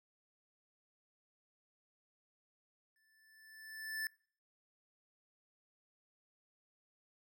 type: tone with exponential growth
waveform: square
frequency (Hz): 1757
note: A6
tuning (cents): -3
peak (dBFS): -36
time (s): 2.96-4.07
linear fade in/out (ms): 1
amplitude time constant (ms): 240
effects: noise-tail reverb RT60 0.5 s tail -25 dB re dry